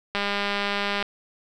click train, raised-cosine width 0.3 ms, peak -10 dBFS, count 178, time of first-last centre 0.15-1.026 s, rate 202 Hz, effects none

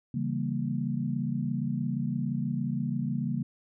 sine chord, C# diminished seventh, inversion none, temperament equal, 138.59 / 164.81 / 196 / 233.1 Hz, C#3 / E3 / G3 / Bb3, 0 / 0 / 0 / 0 cents, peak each -32 / -35 / -34 / -32 dBFS, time 0.14-3.43 s, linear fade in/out 5 ms, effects none

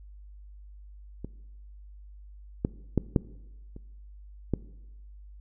clicks, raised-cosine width 3 ms, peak -23 / -12 / -9 / -8 / -30 / -12 dBFS, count 6, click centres 1.246 / 2.649 / 2.977 / 3.162 / 3.764 / 4.537 s, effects noise-tail reverb RT60 1.0 s tail -19 dB re dry + added 50 Hz sine -45 dBFS peak until 5.4 s

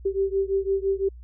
sine beating tone pair, 387.3 / 393.2 Hz, G4 / G4, -21 / +5 cents, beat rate 5.9 Hz, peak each -24 / -25 dBFS, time 0.05-1.09 s, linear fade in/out 10 ms, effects added 60 Hz sine -40 dBFS peak until 1.23 s

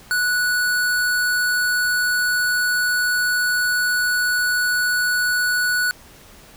square tone, 1474 Hz, F#6, 7 cents flat, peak -18 dBFS, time 0.11-5.91 s, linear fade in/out 0 ms, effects pink hiss -46 dBFS RMS until 6.56 s

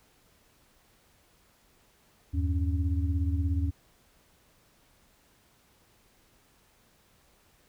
sine tone cluster, 79.2 / 96 / 279 Hz, D#2 / G2 / C#4, +31 / -36 / +11 cents, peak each -26 / -32 / -35 dBFS, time 2.33-3.71 s, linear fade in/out 20 ms, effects pink hiss -64 dBFS RMS until 7.68 s

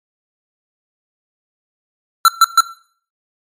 square tone bursts, 1350 Hz, E6, 41 cents sharp, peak -5 dBFS, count 3, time 2.25-2.606 s, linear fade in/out 2 ms, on 32 ms, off 130 ms, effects noise-tail reverb RT60 0.5 s tail -18 dB re dry + MP3 64 kbps

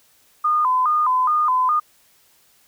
sine tone with vibrato, 1114 Hz, C#6, 8 cents sharp, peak -15 dBFS, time 0.44-1.8 s, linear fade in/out 10 ms, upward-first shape square, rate 2.4 Hz, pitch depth 160 cents each way, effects white hiss -57 dBFS RMS until 2.67 s

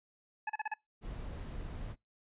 25% pulse tone bursts, 857 Hz, A5, 46 cents flat, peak -29 dBFS, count 5, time 0.47-0.74 s, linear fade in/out 5 ms, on 26 ms, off 35 ms
brown noise, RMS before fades -42 dBFS, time 1.01-1.96 s, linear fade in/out 50 ms
effects noise-tail reverb RT60 0.2 s tail -25 dB re dry + resampled to 8000 Hz

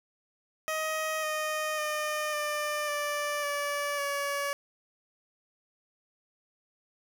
15% pulse tone with pitch steps, 629 / 618.2 / 607.6 / 597.1 / 586.9 / 576.8 / 566.9 Hz, D#5 / D#5 / D#5 / D5 / D5 / D5 / C#5, +19 / -11 / -41 / +29 / -1 / -31 / +39 cents, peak -23 dBFS, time 0.68-4.53 s, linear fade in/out 0 ms, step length 550 ms, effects none

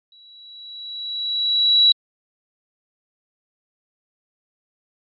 sine tone with exponential growth, 3910 Hz, B7, 18 cents flat, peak -7 dBFS, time 0.12-1.92 s, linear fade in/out 2 ms, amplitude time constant 390 ms, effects tanh soft clip ceiling -8 dBFS + MP3 32 kbps

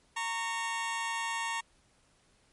20% pulse tone pair together, 920 / 1108.7 Hz, A#5 / C#6, -23 / 0 cents, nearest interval minor third, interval 323 cents, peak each -28 / -33 dBFS, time 0.16-1.61 s, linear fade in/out 10 ms, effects pink hiss -67 dBFS RMS until 2.52 s + MP3 48 kbps

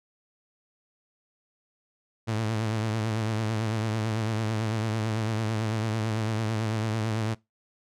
sawtooth tone with vibrato, 110 Hz, A2, in tune, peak -22 dBFS, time 2.27-7.35 s, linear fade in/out 20 ms, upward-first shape triangle, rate 9 Hz, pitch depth 70 cents each way, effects noise-tail reverb RT60 0.2 s tail -22 dB re dry + low-pass 8000 Hz 12 dB/octave

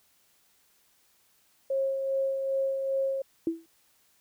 sine tone with tremolo, 540 Hz, C#5, 45 cents flat, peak -24 dBFS, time 1.7-3.22 s, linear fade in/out 5 ms, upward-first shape sine, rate 2.5 Hz, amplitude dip 40%
sine tone with exponential decay, 329.6 Hz, E4, in tune, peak -21 dBFS, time 3.47-3.66 s, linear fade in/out 2 ms, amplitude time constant 41 ms
effects white hiss -66 dBFS RMS until 4.2 s

